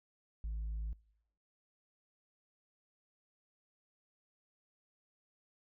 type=tone; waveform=sine; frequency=54.1 Hz; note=A1; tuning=29 cents flat; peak=-34 dBFS; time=0.44-0.93 s; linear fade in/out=0 ms; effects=noise-tail reverb RT60 0.8 s tail -26 dB re dry + tanh soft clip ceiling -35 dBFS